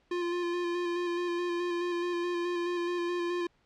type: tone with vibrato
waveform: square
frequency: 349.2 Hz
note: F4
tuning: in tune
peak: -30 dBFS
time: 0.11-3.47 s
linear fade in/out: 5 ms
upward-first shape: square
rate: 4.7 Hz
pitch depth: 18 cents each way
effects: pink hiss -69 dBFS RMS until 3.65 s + low-pass 4000 Hz 12 dB/octave